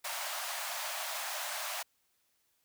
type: high-pass noise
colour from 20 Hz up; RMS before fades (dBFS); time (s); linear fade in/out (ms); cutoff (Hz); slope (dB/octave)
pink; -38; 0.04-1.83; 10; 590; 96
effects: white hiss -75 dBFS RMS until 2.64 s